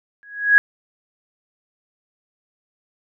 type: tone with exponential growth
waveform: sine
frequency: 1661.2 Hz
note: G#6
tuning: in tune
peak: -5 dBFS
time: 0.23-0.58 s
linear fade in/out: 0 ms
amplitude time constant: 75 ms
effects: none